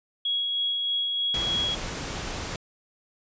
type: tone with tremolo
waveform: sine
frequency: 3322 Hz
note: G#7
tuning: in tune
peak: -23 dBFS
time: 0.25-1.75 s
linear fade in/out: 5 ms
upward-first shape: sine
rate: 3.2 Hz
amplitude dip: 25%
type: noise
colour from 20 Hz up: pink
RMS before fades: -33 dBFS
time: 1.34-2.56 s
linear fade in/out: 2 ms
effects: resampled to 16000 Hz